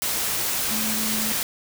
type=tone in noise; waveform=sine; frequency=218 Hz; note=A3; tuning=16 cents flat; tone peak=-29 dBFS; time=0.71-1.32 s; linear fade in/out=0 ms; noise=white; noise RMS=-25 dBFS; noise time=0.02-1.43 s; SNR=-7 dB; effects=none